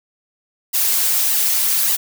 blue noise with flanger, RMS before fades -17 dBFS, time 0.73-1.97 s, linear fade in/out 20 ms, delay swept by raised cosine 1 to 6.9 ms, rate 1.7 Hz, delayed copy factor +0.75, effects none

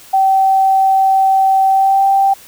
sine tone with pitch glide, 771 to 782.7 Hz, G5 to G5, -29 to -3 cents, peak -8 dBFS, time 0.13-2.34 s, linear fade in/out 10 ms, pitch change +26 cents, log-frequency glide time 1.69-2.04 s, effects white hiss -40 dBFS RMS until 2.47 s

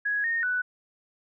sine tone with pitch steps, 1667 / 1844 / 1487 Hz, G#6 / A#6 / F#6, +6 / -19 / +8 cents, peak -24 dBFS, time 0.05-0.62 s, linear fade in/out 10 ms, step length 190 ms, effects none

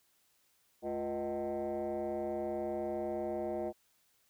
sine tone with frequency modulation, 485.1 Hz, B4, 31 cents flat, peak -32 dBFS, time 0.82-3.73 s, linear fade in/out 50 ms, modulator 134 Hz, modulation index 1.8, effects tanh soft clip ceiling -31 dBFS + white hiss -72 dBFS RMS until 4.29 s

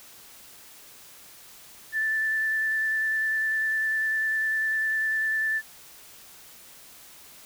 sine tone with vibrato, 1760 Hz, A6, in tune, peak -23 dBFS, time 1.92-5.62 s, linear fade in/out 50 ms, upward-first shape square, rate 10 Hz, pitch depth 8 cents each way, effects white hiss -49 dBFS RMS until 7.45 s

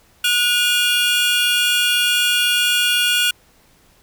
45% pulse tone cluster, 1456 / 2426 / 2814 / 3368 Hz, F#6 / D#7 / F7 / G#7, -28 / -44 / +12 / +24 cents, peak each -20 / -24 / -18 / -22 dBFS, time 0.24-3.31 s, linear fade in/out 5 ms, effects pink hiss -54 dBFS RMS until 4.02 s

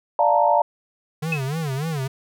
sine chord, Bb major seventh, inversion first, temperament equal, 587.3 / 698.5 / 880 / 932.3 Hz, D5 / F5 / A5 / Bb5, 0 / 0 / 0 / 0 cents, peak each -20 dBFS, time 0.19-0.62 s, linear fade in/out 2 ms
square tone with vibrato, 147.3 Hz, D3, 6 cents sharp, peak -24 dBFS, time 1.22-2.08 s, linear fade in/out 10 ms, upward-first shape sine, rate 3.4 Hz, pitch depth 200 cents each way
sine tone with exponential decay, 2577 Hz, E7, 40 cents flat, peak -18 dBFS, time 1.32-1.45 s, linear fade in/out 5 ms, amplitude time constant 28 ms
effects none

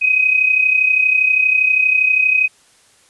sine tone with amplitude modulation, 2519 Hz, D#7, 21 cents sharp, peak -8 dBFS, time 0.01-2.48 s, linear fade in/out 20 ms, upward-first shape sine, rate 32.5 Hz, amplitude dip 65%, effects white hiss -52 dBFS RMS until 3.09 s + resampled to 24000 Hz

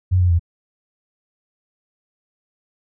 sine tone with pitch steps, 91.8 / 89.4 / 85 Hz, F#2 / F2 / F2, -13 / +41 / -46 cents, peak -12 dBFS, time 0.11-0.395 s, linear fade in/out 20 ms, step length 95 ms, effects none

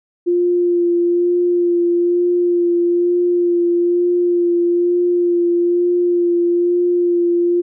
sine tone with vibrato, 349.2 Hz, F4, in tune, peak -12 dBFS, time 0.26-7.62 s, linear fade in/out 20 ms, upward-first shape sine, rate 1.1 Hz, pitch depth 16 cents each way, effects none

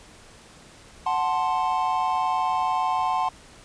triangle chord, F# diminished, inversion none, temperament equal, 740 / 880 / 1046.5 Hz, F#5 / A5 / C6, 0 / 0 / 0 cents, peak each -24 dBFS, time 1.06-3.29 s, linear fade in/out 5 ms, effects pink hiss -49 dBFS RMS until 3.64 s + resampled to 22050 Hz

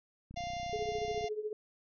click train, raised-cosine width 5 ms, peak -36 dBFS, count 30, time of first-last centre 0.31-1.242 s, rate 31.1 Hz
harmonic tone, 698.5 Hz, F5, in tune, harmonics 1 / 3 / 4 / 5 / 6 / 7 / 8 / 9, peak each -37 / -48 / -51 / -52 / -55 / -58 / -53 / -58 dBFS, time 0.36-1.29 s, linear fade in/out 10 ms
sine tone with tremolo, 425.7 Hz, G#4, 43 cents sharp, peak -31 dBFS, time 0.73-1.53 s, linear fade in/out 2 ms, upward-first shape triangle, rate 14 Hz, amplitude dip 85%
effects none

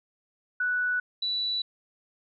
sine tone pair in turn, 1480 / 3951 Hz, F#6 / B7, 0 / 0 cents, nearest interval octave + perfect fourth, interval 1700 cents, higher second, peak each -24 / -26 dBFS, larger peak first, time 0.6-1 / 1.22-1.62 s, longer neither, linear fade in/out 5 ms, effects none

